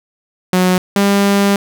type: tone pair in turn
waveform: sawtooth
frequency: 183 / 200 Hz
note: F#3 / G3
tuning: -19 / +35 cents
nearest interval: major second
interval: 154 cents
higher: second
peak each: -6 dBFS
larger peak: neither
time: 0.53-0.78 / 0.96-1.56 s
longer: second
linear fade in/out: 2 ms
effects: none